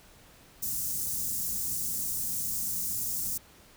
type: band-stop noise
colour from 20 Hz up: white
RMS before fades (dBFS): -32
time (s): 0.62-3.38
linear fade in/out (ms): 10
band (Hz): 240 to 6200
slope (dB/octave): 24
effects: pink hiss -56 dBFS RMS until 3.76 s